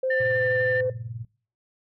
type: tone with pitch glide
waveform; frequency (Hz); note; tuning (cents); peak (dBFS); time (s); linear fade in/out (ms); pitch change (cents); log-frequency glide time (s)
sine; 521 to 510.6; C5 to C5; -7 to -42; -22; 0.03-0.9; 5; -35; 0.23-0.45
type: tone with vibrato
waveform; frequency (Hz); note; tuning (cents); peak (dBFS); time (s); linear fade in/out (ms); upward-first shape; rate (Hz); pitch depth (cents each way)
sine; 1786; A6; +25; -23; 0.1-0.81; 5; sine; 12; 14
type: tone with tremolo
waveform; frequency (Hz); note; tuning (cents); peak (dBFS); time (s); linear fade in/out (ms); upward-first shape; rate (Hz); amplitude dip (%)
sine; 115.6; A#2; -14; -28; 0.2-1.25; 5; triangle; 20; 90
effects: noise-tail reverb RT60 0.4 s tail -21 dB re dry + tanh soft clip ceiling -13 dBFS